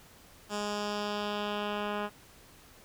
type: tone with low-pass filter sweep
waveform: 10% pulse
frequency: 207.1 Hz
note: G#3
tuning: 5 cents flat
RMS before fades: -34 dBFS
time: 0.49-2.1 s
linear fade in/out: 50 ms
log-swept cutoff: 7400 to 2100 Hz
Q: 1.6
effects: pink hiss -56 dBFS RMS until 2.84 s